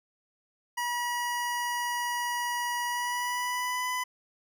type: tone with pitch glide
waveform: 25% pulse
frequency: 965 to 1001.9 Hz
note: B5 to B5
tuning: -40 to +25 cents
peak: -25 dBFS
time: 0.77-4.04 s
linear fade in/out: 10 ms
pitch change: +65 cents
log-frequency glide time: 2.87-3.9 s
effects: none